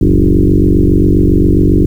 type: tone with frequency modulation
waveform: sine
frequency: 130.81 Hz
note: C3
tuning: in tune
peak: -5 dBFS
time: 0.01-1.86 s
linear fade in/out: 5 ms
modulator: 47.4 Hz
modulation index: 5
effects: 7-bit